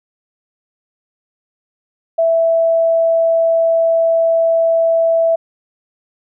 sine tone, 660 Hz, E5, 2 cents sharp, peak -10 dBFS, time 2.18-5.36 s, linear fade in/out 10 ms, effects none

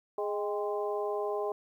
harmonic tone with a mistuned harmonic, 207.7 Hz, G#3, in tune, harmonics 2 / 3 / 4 / 5, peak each -32 / -36 / -38 / -40 dBFS, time 0.18-1.52 s, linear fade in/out 2 ms, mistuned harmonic 4, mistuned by -61 cents, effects 11-bit

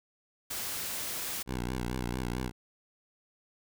white noise, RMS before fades -36 dBFS, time 0.5-1.43 s, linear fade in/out 10 ms
10% pulse tone with vibrato, 61.74 Hz, B1, in tune, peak -24 dBFS, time 1.46-2.52 s, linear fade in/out 50 ms, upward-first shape sine, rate 4.5 Hz, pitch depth 80 cents each way
effects none

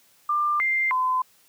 sine tone with pitch steps, 1192 / 2096 / 1021 Hz, D6 / C7 / C6, +25 / +2 / -43 cents, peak -20 dBFS, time 0.29-1.22 s, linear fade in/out 5 ms, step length 310 ms, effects white hiss -59 dBFS RMS until 1.48 s + high-pass 100 Hz 12 dB/octave

